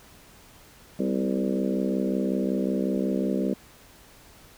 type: harmonic tone with a mistuned harmonic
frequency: 65.41 Hz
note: C2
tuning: in tune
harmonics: 3 / 4 / 5 / 6 / 7 / 8 / 9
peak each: -27 / -29 / -31 / -33 / -34 / -35 / -36 dBFS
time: 0.99-3.54 s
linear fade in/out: 5 ms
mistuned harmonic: 4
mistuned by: -40 cents
effects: pink hiss -52 dBFS RMS until 4.57 s